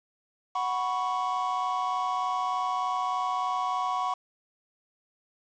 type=chord; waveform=triangle; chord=F# suspended fourth; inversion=none; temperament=just; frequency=740 / 986.7 / 1110 Hz; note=F#5 / B5 / C#6; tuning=0 / -2 / +2 cents; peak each=-29 / -30 / -28 dBFS; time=0.55-4.14 s; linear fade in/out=5 ms; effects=resampled to 16000 Hz + 8-bit